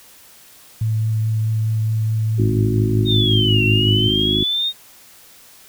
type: tone with vibrato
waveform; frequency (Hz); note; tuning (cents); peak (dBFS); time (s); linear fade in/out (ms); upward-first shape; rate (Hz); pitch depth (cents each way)
sine; 110; A2; 0; -16; 0.81-4.08; 5; triangle; 4.7; 12
type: harmonic tone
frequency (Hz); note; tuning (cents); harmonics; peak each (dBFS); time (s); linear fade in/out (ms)
52.3; G#1; +13; 1 / 2 / 3 / 4 / 5 / 6 / 7; -29 / -25 / -29 / -25 / -25 / -25 / -24; 2.38-4.44; 10
type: linear two-way sweep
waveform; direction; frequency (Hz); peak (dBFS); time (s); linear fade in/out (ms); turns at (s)
sine; down then up; 3729 to 2707 to 3729; -17; 3.05-4.73; 50; 3.64
effects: white hiss -46 dBFS RMS until 5.68 s